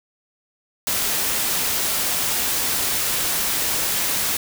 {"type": "noise", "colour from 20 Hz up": "white", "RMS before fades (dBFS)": -22, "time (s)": [0.87, 4.37], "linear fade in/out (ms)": 2, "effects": []}